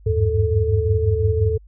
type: tone cluster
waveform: sine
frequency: 79.4 / 97 / 102.8 / 439.3 Hz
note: D#2 / G2 / G#2 / A4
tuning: +36 / -18 / -17 / -3 cents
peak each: -21 dBFS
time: 0.06-1.58 s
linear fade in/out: 10 ms
effects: added 50 Hz sine -43 dBFS peak until 1.67 s